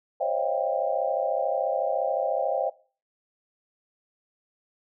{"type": "tone cluster", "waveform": "sine", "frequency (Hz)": [522, 556, 627, 693, 791], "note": ["C5", "C#5", "D#5", "F5", "G5"], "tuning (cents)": [-4, 5, 13, -14, 15], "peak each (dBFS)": -30, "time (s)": [0.2, 2.7], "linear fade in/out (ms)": 10, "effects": ["noise-tail reverb RT60 0.4 s tail -21 dB re dry"]}